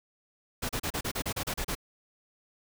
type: noise bursts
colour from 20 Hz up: pink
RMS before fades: -32 dBFS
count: 11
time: 0.62-1.752 s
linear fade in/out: 10 ms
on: 72 ms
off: 34 ms
effects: none